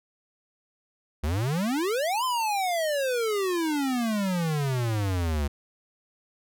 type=exponential two-way sweep; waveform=square; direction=up then down; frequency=69.3 to 1046.5 to 69.3 Hz; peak=-25 dBFS; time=1.23-5.48 s; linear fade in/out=10 ms; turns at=2.24 s; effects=none